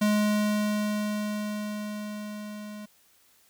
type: tone with level ramp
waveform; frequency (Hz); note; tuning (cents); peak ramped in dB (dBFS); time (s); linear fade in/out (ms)
square; 209.8; G#3; +18; -21 to -39; 0.01-2.86; 10
effects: white hiss -62 dBFS RMS until 3.49 s